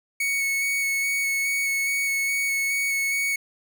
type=tone with vibrato; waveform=45% pulse; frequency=2217 Hz; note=C#7; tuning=in tune; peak=-22 dBFS; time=0.2-3.36 s; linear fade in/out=5 ms; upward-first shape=square; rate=2.4 Hz; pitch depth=10 cents each way; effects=none